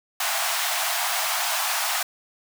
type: high-pass noise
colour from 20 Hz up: pink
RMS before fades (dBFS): -25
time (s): 0.2-2.03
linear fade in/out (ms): 5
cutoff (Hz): 640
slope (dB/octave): 96
effects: none